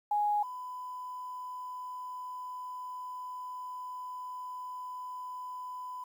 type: tone pair in turn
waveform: sine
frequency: 830.6 / 1001.3 Hz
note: G#5 / B5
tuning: 0 / +24 cents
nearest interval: minor third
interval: 324 cents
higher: second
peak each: -26 / -38 dBFS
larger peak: first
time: 0.11-0.43 / 0.43-6.04 s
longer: second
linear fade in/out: 5 ms
effects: 10-bit